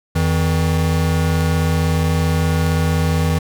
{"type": "tone pair together", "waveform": "square", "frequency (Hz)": [85.07, 160.6], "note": ["F2", "E3"], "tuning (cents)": [-45, -45], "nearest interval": "major seventh", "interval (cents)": 1100, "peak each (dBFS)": -18, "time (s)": [0.15, 3.39], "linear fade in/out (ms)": 10, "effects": []}